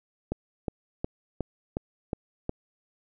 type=click train; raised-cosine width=2 ms; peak=-15 dBFS; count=7; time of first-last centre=0.32-2.494 s; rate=2.76 Hz; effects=none